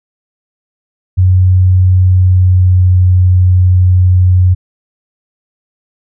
sine tone with pitch glide, 92.2 to 91.25 Hz, F#2 to F#2, -6 to -24 cents, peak -4 dBFS, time 1.17-4.55 s, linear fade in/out 20 ms, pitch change -18 cents, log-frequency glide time 2.03-2.96 s, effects none

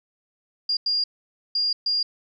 sine tone bursts at uneven times, 4818 Hz, D8, 43 cents sharp, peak -20 dBFS, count 4, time 0.69-0.77 / 0.86-1.04 / 1.55-1.73 / 1.86-2.03 s, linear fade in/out 5 ms, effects none

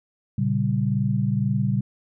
sine chord, G diminished, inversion first, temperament equal, 116.54 / 138.59 / 196 Hz, Bb2 / Db3 / G3, 0 / 0 / 0 cents, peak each -24 dBFS, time 0.38-1.81 s, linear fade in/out 5 ms, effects none

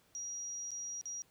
sine tone with dropouts, 5740 Hz, F8, 47 cents sharp, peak -39 dBFS, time 0.15-1.22 s, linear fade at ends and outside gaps 0 ms, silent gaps 0.707-0.716 / 1.012-1.056 s, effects pink hiss -69 dBFS RMS until 1.3 s + high-pass 60 Hz 12 dB/octave

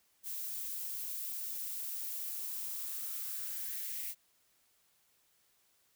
violet noise with high-pass filter sweep, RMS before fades -40 dBFS, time 0.23-4.15 s, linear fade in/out 50 ms, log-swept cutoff 210 to 2200 Hz, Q 3.1, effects white hiss -72 dBFS RMS until 5.95 s

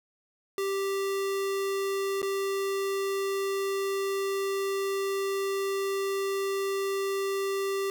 square tone with dropouts, 392 Hz, G4, in tune, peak -28 dBFS, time 0.58-7.9 s, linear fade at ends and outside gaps 1 ms, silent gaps 2.218-2.228 s, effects none

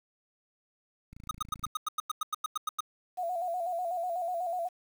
click train, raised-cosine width 5 ms, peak -36 dBFS, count 16, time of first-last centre 1.13-1.666 s, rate 28 Hz
square tone bursts, 1248 Hz, D#6, 5 cents sharp, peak -29 dBFS, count 14, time 1.29-2.806 s, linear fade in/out 5 ms, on 21 ms, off 94 ms
sine tone with vibrato, 702 Hz, F5, 9 cents sharp, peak -30 dBFS, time 3.17-4.69 s, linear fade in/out 20 ms, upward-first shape square, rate 8.1 Hz, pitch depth 65 cents each way
effects 9-bit

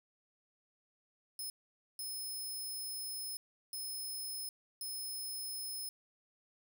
5% pulse tone bursts at uneven times, 5190 Hz, E8, 28 cents flat, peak -34 dBFS, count 4, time 1.39-1.5 / 1.99-3.37 / 3.73-4.49 / 4.81-5.89 s, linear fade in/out 2 ms, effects 12-bit

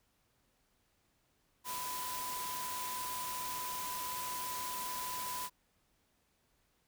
sine tone in noise, 998 Hz, B5, 18 cents sharp, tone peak -40 dBFS, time 1.64-5.5 s, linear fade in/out 50 ms, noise white, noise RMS -42 dBFS, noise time 1.64-5.5 s, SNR -1 dB, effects pink hiss -75 dBFS RMS until 6.87 s

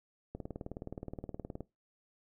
click train, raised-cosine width 2 ms, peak -27 dBFS, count 25, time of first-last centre 0.35-1.607 s, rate 19.1 Hz, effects noise-tail reverb RT60 0.2 s tail -19 dB re dry

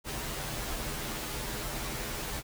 pink noise with comb filter, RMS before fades -36 dBFS, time 0.04-2.43 s, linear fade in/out 50 ms, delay 11 ms, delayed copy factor -0.9, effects none

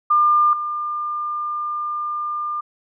sine tone with level steps, 1200 Hz, D6, 37 cents sharp, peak -12 / -22 dBFS, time 0.1-2.61 s, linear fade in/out 10 ms, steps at 0.53 s, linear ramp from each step 2 ms, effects none

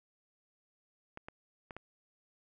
clicks, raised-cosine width 0.5 ms, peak -29 dBFS, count 4, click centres 1.174 / 1.285 / 1.708 / 1.766 s, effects none

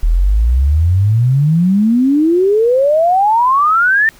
sine exponential sweep, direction up, 38.64 to 1823 Hz, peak -8 dBFS, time 0.03-4.09 s, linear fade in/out 0 ms, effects pink hiss -44 dBFS RMS until 4.19 s

